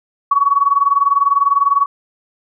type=tone with tremolo; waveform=sine; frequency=1125 Hz; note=C#6; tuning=25 cents sharp; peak=-7 dBFS; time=0.31-1.86 s; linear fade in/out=5 ms; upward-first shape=sine; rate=20 Hz; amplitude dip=85%; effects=none